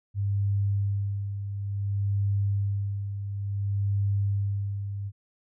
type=tone with tremolo; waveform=sine; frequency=100 Hz; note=G2; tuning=35 cents sharp; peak=-22 dBFS; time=0.14-5.12 s; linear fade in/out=50 ms; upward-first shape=sine; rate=0.57 Hz; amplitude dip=60%; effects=none